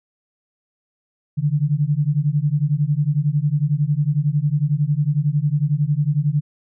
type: beating tone pair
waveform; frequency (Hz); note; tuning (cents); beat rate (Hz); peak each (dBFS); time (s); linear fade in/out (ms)
sine; 141.9 / 152.9; C#3 / D#3; +41 / -30; 11; -19; 1.37-6.41; 20
effects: none